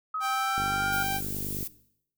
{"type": "tone with pitch glide", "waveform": "sine", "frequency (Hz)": [1272, 1419.5], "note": ["D#6", "F6"], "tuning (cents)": [38, 28], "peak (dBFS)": -28, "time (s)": [0.14, 1.03], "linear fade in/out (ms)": 5, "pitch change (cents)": 190, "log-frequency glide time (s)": [0.24, 0.92]}
{"type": "tone", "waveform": "sawtooth", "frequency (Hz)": 784, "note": "G5", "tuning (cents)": 0, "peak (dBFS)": -25, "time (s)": [0.2, 1.21], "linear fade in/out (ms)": 50}
{"type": "click train", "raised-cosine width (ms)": 3, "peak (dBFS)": -24, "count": 53, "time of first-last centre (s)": [0.58, 1.628], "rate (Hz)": 49.6}
{"type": "noise", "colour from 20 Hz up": "violet", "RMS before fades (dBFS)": -35, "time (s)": [0.92, 1.68], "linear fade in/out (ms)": 10}
{"effects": ["noise-tail reverb RT60 0.7 s tail -18 dB re dry"]}